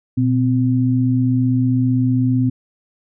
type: tone pair together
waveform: sine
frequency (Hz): 121.1 / 256.6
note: B2 / C4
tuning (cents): -34 / -34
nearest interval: octave + minor second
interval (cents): 1300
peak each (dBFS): -16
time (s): 0.17-2.5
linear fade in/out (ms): 10
effects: none